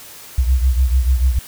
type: beating tone pair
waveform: sine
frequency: 62.5 / 69.3 Hz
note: B1 / C#2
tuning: +21 / 0 cents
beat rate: 6.8 Hz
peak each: -12 / -17 dBFS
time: 0.38-1.39 s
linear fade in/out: 5 ms
effects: tanh soft clip ceiling -6 dBFS + white hiss -38 dBFS RMS until 1.47 s